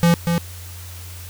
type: tone with echo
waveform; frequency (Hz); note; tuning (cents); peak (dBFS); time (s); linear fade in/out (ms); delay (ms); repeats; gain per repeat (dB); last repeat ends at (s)
square; 170.3; F3; -43; -12; 0.03-0.14; 0; 240; 1; -5; 0.38
effects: added 88 Hz sine -34 dBFS peak until 1.29 s + white hiss -40 dBFS RMS until 1.29 s